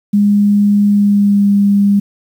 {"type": "tone with pitch glide", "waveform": "sine", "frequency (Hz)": [204.5, 201.3], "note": ["G#3", "G3"], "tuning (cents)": [-26, 46], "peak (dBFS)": -7, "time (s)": [0.13, 2], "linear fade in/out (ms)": 10, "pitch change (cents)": -28, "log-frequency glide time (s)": [0.87, 1.5], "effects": ["7-bit"]}